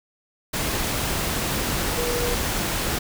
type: tone in noise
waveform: sine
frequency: 482.7 Hz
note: B4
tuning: 40 cents flat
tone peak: -26 dBFS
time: 1.97-2.35 s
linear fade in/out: 10 ms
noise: pink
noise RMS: -25 dBFS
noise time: 0.53-2.99 s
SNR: -4 dB
effects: none